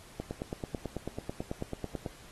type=click train; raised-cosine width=2 ms; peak=-21 dBFS; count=18; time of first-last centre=0.2-2.062 s; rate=9.13 Hz; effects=pink hiss -54 dBFS RMS until 2.31 s + AAC 32 kbps